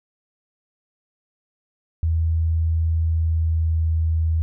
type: tone with pitch glide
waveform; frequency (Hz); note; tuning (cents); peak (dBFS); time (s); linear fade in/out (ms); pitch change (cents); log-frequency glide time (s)
sine; 81.4 to 80.79; E2 to E2; -21 to -34; -17; 2.03-4.42; 0; -13; 2.98-3.83
effects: none